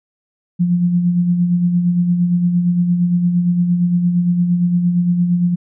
sine tone with tremolo, 175.7 Hz, F3, 11 cents sharp, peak -10 dBFS, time 0.59-5.56 s, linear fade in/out 20 ms, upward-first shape sine, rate 8.7 Hz, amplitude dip 45%, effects none

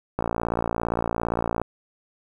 click train, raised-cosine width 1 ms, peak -10 dBFS, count 83, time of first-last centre 0.19-1.616 s, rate 57.5 Hz, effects 8-bit

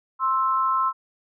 sine tone pair together, 1052 / 1317.4 Hz, C6 / E6, +9 / -1 cents, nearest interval major third, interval 390 cents, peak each -21 / -23 dBFS, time 0.19-0.93 s, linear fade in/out 50 ms, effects none

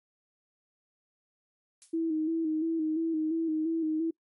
violet noise with exponential decay, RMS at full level -43 dBFS, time 1.82-2 s, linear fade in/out 0 ms, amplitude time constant 39 ms
sine tone with vibrato, 320 Hz, D#4, 49 cents sharp, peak -26 dBFS, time 1.93-4.11 s, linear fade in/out 10 ms, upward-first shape square, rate 2.9 Hz, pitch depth 41 cents each way
effects noise-tail reverb RT60 0.1 s tail -24 dB re dry + MP3 48 kbps

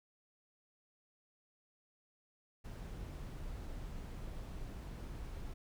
brown noise, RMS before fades -45 dBFS, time 2.64-5.54 s, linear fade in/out 10 ms, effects none

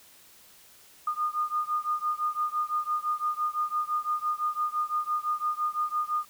sine beating tone pair, 1219 / 1224.9 Hz, D#6 / D#6, -36 / -27 cents, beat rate 5.9 Hz, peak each -29 / -30 dBFS, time 1.07-6.25 s, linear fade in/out 5 ms, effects white hiss -55 dBFS RMS until 6.29 s

